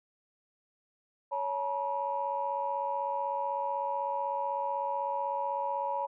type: tone cluster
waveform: sine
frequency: 558 / 862 / 958 Hz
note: C#5 / A5 / A#5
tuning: +11 / -36 / +47 cents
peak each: -35 / -35 / -32 dBFS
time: 1.31-6.07 s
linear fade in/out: 20 ms
effects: tanh soft clip ceiling -20 dBFS